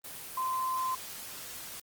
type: tone in noise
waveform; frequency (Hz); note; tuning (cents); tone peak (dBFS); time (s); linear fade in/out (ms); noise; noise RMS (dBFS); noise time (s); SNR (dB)
sine; 1036; C6; -17; -29; 0.37-0.95; 5; white; -43; 0.04-1.8; +11
effects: Opus 24 kbps